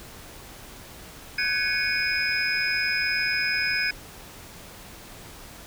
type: tone cluster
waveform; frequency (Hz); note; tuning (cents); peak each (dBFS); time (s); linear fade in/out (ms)
sine; 1516 / 1673 / 2222 / 2464 / 5060; F#6 / G#6 / C#7 / D#7 / D#8; +42 / +12 / +4 / -17 / +28; -29; 1.38-3.91; 5
effects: pink hiss -44 dBFS RMS until 5.66 s